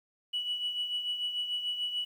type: tone with tremolo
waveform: sine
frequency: 2945 Hz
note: F#7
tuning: 9 cents flat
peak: -27 dBFS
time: 0.33-2.05 s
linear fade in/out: 10 ms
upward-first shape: triangle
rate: 6.8 Hz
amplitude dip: 65%
effects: tanh soft clip ceiling -25 dBFS + 10-bit